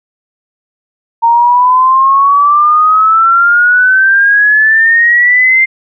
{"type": "exponential sweep", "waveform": "sine", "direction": "up", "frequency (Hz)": [920, 2103], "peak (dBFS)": -4, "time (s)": [1.22, 5.66], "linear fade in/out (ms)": 20, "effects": []}